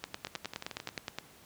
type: two click trains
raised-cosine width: 0.2 ms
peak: -18 / -22 dBFS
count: 12 / 9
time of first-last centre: 0.04-1.186 / 0.27-0.978 s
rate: 9.6 / 11.3 Hz
effects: pink hiss -57 dBFS RMS until 1.45 s + high-pass 80 Hz 12 dB/octave